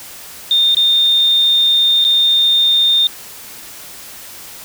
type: tone with dropouts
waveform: sine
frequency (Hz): 3637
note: A#7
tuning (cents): -43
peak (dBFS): -9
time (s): 0.51-3.07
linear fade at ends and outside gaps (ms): 1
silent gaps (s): 0.747-0.769 / 2.043-2.049
effects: white hiss -34 dBFS RMS until 4.64 s